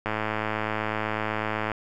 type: click train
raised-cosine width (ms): 0.5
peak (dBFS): -12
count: 180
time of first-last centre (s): 0.06-1.717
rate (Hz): 108
effects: 9-bit